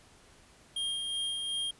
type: tone with tremolo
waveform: square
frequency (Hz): 3220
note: G7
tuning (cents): +46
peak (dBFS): -31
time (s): 0.76-1.71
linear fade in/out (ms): 5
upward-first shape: sine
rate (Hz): 2.7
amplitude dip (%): 30
effects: pink hiss -59 dBFS RMS until 1.79 s + resampled to 24000 Hz